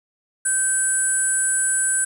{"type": "tone cluster", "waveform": "sine", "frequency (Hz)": [1542, 7940, 9430, 11000], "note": ["G6", "B8", "D9", "F9"], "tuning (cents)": [-29, 8, 6, -27], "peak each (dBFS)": [-25, -23, -20, -27], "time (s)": [0.45, 2.05], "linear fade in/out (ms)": 10, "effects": ["tanh soft clip ceiling -8 dBFS", "8-bit"]}